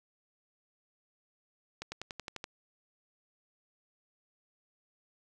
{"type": "accelerating click train", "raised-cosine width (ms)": 0.2, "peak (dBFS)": -22, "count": 8, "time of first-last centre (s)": [1.82, 2.441], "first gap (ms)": 100, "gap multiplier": 0.96, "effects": []}